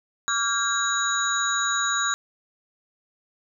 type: tone cluster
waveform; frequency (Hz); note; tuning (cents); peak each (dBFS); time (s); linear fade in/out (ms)
sine; 1148 / 1393 / 1607 / 3839 / 6770; D6 / F6 / G6 / B7 / G#8; -40 / -5 / +43 / -50 / +32; -28; 0.28-2.14; 0
effects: none